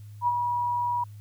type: tone with ADSR envelope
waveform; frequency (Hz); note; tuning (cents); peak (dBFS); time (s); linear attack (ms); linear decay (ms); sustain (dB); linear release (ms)
sine; 966; B5; -39; -19; 0.21-1.04; 64; 37; -5; 6
effects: added 104 Hz sine -41 dBFS peak until 1.2 s + white hiss -63 dBFS RMS until 1.2 s